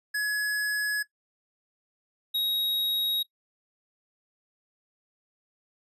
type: tone pair in turn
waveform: square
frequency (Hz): 1690 / 3794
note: G#6 / A#7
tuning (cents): +30 / +30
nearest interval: octave + major second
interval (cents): 1400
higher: second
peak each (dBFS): -26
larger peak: neither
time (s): 0.14-1.03 / 2.34-3.23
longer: neither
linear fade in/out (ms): 10
effects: noise-tail reverb RT60 0.1 s tail -18 dB re dry + resampled to 32000 Hz